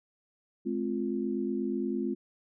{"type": "chord", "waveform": "sine", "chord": "F minor", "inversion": "first", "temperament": "equal with one note detuned", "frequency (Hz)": [213, 261.6, 349.2], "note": ["Ab3", "C4", "F4"], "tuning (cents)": [44, 0, 0], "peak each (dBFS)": -33, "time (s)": [0.65, 2.15], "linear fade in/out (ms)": 20, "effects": []}